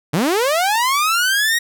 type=linear sweep; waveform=sawtooth; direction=up; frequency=131.5 to 1902 Hz; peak=-11 dBFS; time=0.13-1.59 s; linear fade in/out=10 ms; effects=none